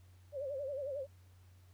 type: tone with vibrato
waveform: sine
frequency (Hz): 554.4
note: C#5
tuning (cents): 0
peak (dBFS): -37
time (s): 0.32-1.07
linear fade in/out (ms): 50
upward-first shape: sine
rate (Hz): 11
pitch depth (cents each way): 110
effects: added 91 Hz sine -58 dBFS peak until 1.73 s + pink hiss -71 dBFS RMS until 1.73 s